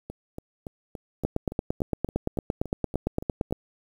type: two click trains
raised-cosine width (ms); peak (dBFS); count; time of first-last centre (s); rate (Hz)
2; -11 / -22; 21 / 13; 1.25-3.525 / 0.1-3.509; 8.79 / 3.52
effects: 8-bit